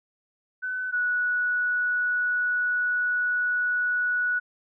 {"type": "tone pair in turn", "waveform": "sine", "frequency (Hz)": [1507, 1470], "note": ["F#6", "F#6"], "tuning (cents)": [31, -12], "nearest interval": "unison", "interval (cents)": 43, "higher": "first", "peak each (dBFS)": [-27, -22], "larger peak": "second", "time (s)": [[0.62, 0.92], [0.92, 4.4]], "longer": "second", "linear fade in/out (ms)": 20, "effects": []}